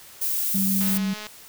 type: noise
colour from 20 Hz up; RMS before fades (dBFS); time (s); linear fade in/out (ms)
violet; -25; 0.21-0.98; 10
type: tone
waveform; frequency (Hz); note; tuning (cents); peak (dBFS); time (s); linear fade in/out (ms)
sine; 193.8; G3; -20; -22; 0.54-1.14; 10
type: click train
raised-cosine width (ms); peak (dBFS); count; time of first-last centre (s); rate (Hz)
0.2; -19; 98; 0.81-1.268; 212
effects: white hiss -46 dBFS RMS until 1.48 s